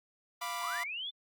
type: chord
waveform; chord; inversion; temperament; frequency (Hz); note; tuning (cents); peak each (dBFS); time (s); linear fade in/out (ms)
sawtooth; B diminished; second; equal; 698.5 / 987.8 / 1174.7; F5 / B5 / D6; 0 / 0 / 0; -38 / -35 / -36; 0.41-0.84; 10
type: linear sweep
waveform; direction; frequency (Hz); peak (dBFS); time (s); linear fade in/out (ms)
sine; up; 892 to 3571; -36; 0.61-1.11; 20
effects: Opus 48 kbps